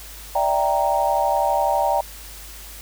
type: chord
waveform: sine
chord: E half-diminished seventh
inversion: third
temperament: equal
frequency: 587.3 / 659.3 / 784 / 932.3 Hz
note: D5 / E5 / G5 / Bb5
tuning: 0 / 0 / 0 / 0 cents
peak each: -23 / -25 / -21 / -22 dBFS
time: 0.35-2.01 s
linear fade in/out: 5 ms
effects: added 51 Hz sine -40 dBFS peak until 2.81 s + white hiss -40 dBFS RMS until 2.81 s